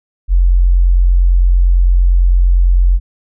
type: tone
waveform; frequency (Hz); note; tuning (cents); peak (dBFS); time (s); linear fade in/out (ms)
sine; 44.43; F1; +31; -6; 0.28-3; 50
effects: none